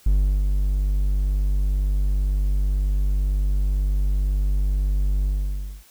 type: tone with ADSR envelope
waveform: triangle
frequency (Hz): 49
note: G1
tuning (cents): 0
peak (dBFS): -12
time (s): 0.06-5.84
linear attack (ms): 6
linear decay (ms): 360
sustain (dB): -4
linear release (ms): 580
effects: white hiss -53 dBFS RMS until 5.9 s